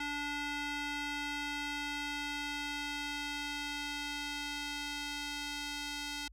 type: tone with band-pass filter sweep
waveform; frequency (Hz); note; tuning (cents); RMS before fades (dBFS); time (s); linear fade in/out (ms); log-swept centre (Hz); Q
square; 290.1; D4; -21; -39; 0-6.28; 5; 2200 to 4100; 0.96
effects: added 50 Hz sine -54 dBFS peak until 6.32 s